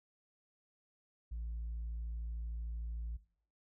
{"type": "tone with tanh clipping", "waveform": "triangle", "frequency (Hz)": 56.7, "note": "A#1", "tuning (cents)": -47, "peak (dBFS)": -39, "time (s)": [1.31, 3.17], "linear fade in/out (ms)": 10, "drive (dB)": 6, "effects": ["noise-tail reverb RT60 0.5 s tail -17 dB re dry"]}